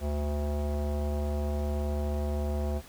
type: tone with low-pass filter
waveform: square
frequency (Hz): 73.42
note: D2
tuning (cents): 0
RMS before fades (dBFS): -30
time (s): 0-2.82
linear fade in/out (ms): 50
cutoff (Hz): 660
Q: 2.4
effects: pink hiss -51 dBFS RMS until 2.88 s